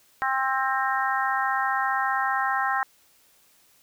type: harmonic tone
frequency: 264.9 Hz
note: C4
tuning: 22 cents sharp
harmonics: 3 / 4 / 5 / 6 / 7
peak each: -27 / -28 / -29 / -30 / -30 dBFS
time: 0.22-2.83 s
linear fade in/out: 0 ms
effects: white hiss -60 dBFS RMS until 3.82 s